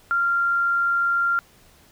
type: tone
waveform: sine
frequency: 1387 Hz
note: F6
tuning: 12 cents flat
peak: -18 dBFS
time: 0.11-1.39 s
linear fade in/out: 0 ms
effects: pink hiss -54 dBFS RMS until 1.91 s